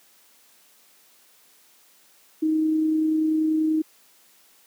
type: tone with amplitude modulation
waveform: sine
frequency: 313.7 Hz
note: D#4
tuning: 14 cents sharp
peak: -17 dBFS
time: 2.42-3.82 s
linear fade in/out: 10 ms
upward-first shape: sine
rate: 30.3 Hz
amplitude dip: 25%
effects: white hiss -57 dBFS RMS until 4.66 s + high-pass 200 Hz 12 dB/octave